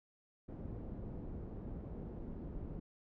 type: low-pass noise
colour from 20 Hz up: pink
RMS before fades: -45 dBFS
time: 0.48-2.8 s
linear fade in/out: 10 ms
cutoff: 370 Hz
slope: 12 dB/octave
effects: none